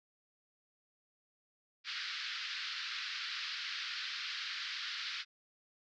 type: band-pass noise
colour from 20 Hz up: white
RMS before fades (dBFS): -41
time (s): 1.84-5.25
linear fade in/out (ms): 50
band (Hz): 1300 to 4900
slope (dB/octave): 48
effects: none